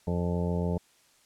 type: harmonic tone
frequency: 87.31 Hz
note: F2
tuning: in tune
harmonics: 1 / 2 / 3 / 4 / 5 / 6 / 7 / 9 / 10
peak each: -31 / -29 / -41 / -41 / -35 / -39 / -39 / -48 / -43 dBFS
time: 0.07-0.78 s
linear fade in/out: 5 ms
effects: white hiss -63 dBFS RMS until 1.25 s + low-pass 10000 Hz 12 dB/octave